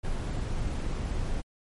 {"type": "noise", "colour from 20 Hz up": "brown", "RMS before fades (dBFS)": -30, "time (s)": [0.03, 1.42], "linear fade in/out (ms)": 20, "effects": ["MP3 48 kbps"]}